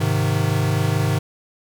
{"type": "chord", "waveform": "square", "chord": "Ab major", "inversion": "none", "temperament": "equal", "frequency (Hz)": [103.83, 130.81, 155.56], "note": ["Ab2", "C3", "Eb3"], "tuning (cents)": [0, 0, 0], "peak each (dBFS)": [-22, -23, -23], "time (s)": [0, 1.19], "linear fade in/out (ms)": 10, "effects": []}